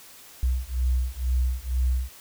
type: beating tone pair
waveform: sine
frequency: 61.9 / 64 Hz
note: B1 / C2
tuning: +5 / -38 cents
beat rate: 2.1 Hz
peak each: -25 / -25 dBFS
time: 0.43-2.09 s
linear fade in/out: 0 ms
effects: white hiss -48 dBFS RMS until 2.2 s